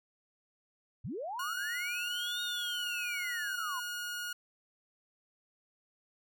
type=linear two-way sweep; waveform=sine; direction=up then down; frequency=78.6 to 3744 to 971 Hz; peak=-36 dBFS; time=1.04-3.8 s; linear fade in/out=10 ms; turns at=2.42 s
type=tone; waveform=sawtooth; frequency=1439 Hz; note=F#6; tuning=49 cents flat; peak=-33 dBFS; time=1.39-4.33 s; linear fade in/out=5 ms
effects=none